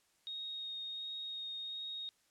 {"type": "tone with vibrato", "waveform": "sine", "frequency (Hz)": 3729, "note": "A#7", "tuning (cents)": 0, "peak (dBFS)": -40, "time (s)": [0.27, 2.09], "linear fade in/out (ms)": 0, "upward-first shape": "sine", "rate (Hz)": 1.4, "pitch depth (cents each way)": 9, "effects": ["white hiss -73 dBFS RMS until 2.3 s", "low-pass 10000 Hz 12 dB/octave"]}